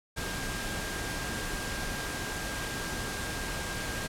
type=tone in noise; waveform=sine; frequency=1605 Hz; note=G6; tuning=40 cents sharp; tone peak=-40 dBFS; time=0.16-4.08 s; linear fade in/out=20 ms; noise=pink; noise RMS=-35 dBFS; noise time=0.16-4.08 s; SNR=-8 dB; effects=low-pass 11000 Hz 12 dB/octave